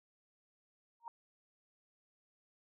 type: tone with exponential growth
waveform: sine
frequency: 932.3 Hz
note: A#5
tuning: in tune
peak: -38 dBFS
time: 1-1.08 s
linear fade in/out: 1 ms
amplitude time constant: 16 ms
effects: none